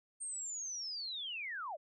sine linear sweep, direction down, 8720 to 539 Hz, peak -39 dBFS, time 0.2-1.77 s, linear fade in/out 20 ms, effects none

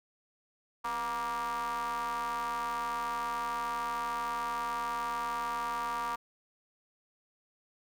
square ring-modulated tone, 113.7 Hz, A#2, 43 cents flat, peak -30 dBFS, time 0.84-6.16 s, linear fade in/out 10 ms, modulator 1060 Hz, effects none

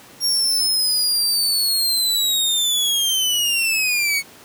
sawtooth linear sweep, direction down, 5588 to 2200 Hz, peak -14 dBFS, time 0.2-4.23 s, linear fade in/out 50 ms, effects pink hiss -44 dBFS RMS until 4.44 s + high-pass 150 Hz 12 dB/octave

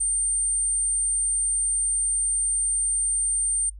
sine tone, 8870 Hz, C#9, in tune, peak -21 dBFS, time 0-3.7 s, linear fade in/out 10 ms, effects noise-tail reverb RT60 0.1 s tail -26 dB re dry + added 50 Hz sine -38 dBFS peak until 3.79 s

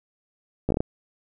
slowing click train, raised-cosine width 2 ms, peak -10 dBFS, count 6, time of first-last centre 0.69-0.805 s, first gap 14 ms, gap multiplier 1.25, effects none

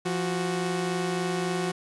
sawtooth tone pair together, 173.21 / 370 Hz, F3 / F#4, -14 / 0 cents, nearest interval octave + minor second, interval 1314 cents, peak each -25 dBFS, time 0.05-1.72 s, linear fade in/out 10 ms, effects resampled to 24000 Hz + 10-bit

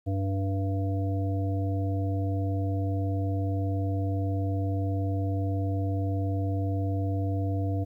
harmonic tone, 97.2 Hz, G2, 14 cents flat, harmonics 1 / 3 / 5 / 7, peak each -26 / -33 / -39 / -38 dBFS, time 0.06-7.85 s, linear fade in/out 20 ms, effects 11-bit

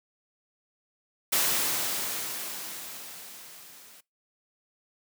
white noise with level ramp, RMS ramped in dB -24 to -52 dBFS, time 1.32-4.01 s, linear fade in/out 10 ms, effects noise-tail reverb RT60 0.2 s tail -22 dB re dry + high-pass 150 Hz 12 dB/octave

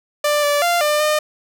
sawtooth tone with pitch steps, 591 / 581 / 694 / 598 / 607 Hz, D5 / D5 / F5 / D5 / D#5, +11 / -19 / -11 / +31 / -43 cents, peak -11 dBFS, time 0.24-1.19 s, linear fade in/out 5 ms, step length 190 ms, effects none

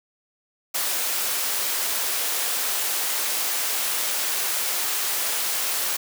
white high-pass noise, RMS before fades -25 dBFS, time 0.74-5.97 s, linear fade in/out 10 ms, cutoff 420 Hz, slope 12 dB/octave, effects none

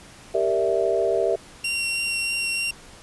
sine chord, E half-diminished seventh, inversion first, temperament equal, 392 / 466.2 / 587.3 / 659.3 Hz, G4 / Bb4 / D5 / E5, 0 / 0 / 0 / 0 cents, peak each -24 / -25 / -27 / -23 dBFS, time 0.34-1.36 s, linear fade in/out 10 ms
sawtooth tone with vibrato, 2749 Hz, F7, 28 cents flat, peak -20 dBFS, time 1.64-2.71 s, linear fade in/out 5 ms, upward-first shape triangle, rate 3.2 Hz, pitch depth 10 cents each way
effects pink hiss -46 dBFS RMS until 3.02 s + resampled to 24000 Hz

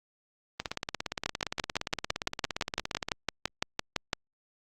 two click trains, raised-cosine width 0.2 ms, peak -14 / -10 dBFS, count 44 / 18, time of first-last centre 0.6-3.086 / 1.26-4.132 s, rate 17.3 / 5.92 Hz, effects Opus 32 kbps

